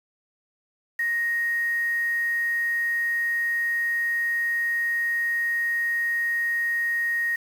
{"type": "tone with quantisation", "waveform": "sine", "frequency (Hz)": 1870, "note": "A#6", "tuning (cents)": 5, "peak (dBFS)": -22, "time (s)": [0.99, 7.36], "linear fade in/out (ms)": 5, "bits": 7, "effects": []}